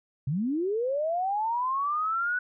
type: linear sweep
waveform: sine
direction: up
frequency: 123.47 to 1493 Hz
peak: -25 dBFS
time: 0.27-2.39 s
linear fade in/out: 5 ms
effects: none